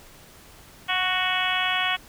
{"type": "harmonic tone with a mistuned harmonic", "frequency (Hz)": 370, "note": "F#4", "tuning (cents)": 0, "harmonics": [2, 3, 4, 5, 6, 7, 8, 9], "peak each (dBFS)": [-30, -30, -30, -30, -30, -30, -30, -30], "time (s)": [0.88, 1.97], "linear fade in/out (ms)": 20, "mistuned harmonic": 2, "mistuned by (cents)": -15, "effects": ["pink hiss -49 dBFS RMS until 2.08 s"]}